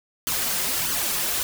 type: noise with flanger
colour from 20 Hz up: white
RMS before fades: -25 dBFS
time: 0.27-1.43 s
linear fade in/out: 0 ms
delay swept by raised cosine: 0.63 to 5.73 ms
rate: 1.6 Hz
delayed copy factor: +0.7
effects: none